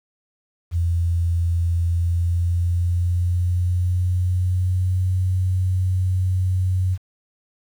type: tone with pitch glide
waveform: sine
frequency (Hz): 85.3 to 92.48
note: F2 to F#2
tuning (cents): -40 to 0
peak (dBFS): -17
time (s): 0.71-6.98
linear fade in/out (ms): 50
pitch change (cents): +140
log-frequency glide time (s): 1.86-5.12
effects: 8-bit